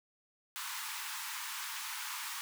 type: high-pass noise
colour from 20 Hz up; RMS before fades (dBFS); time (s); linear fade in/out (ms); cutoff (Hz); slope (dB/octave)
pink; -41; 0.56-2.41; 0; 870; 96
effects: none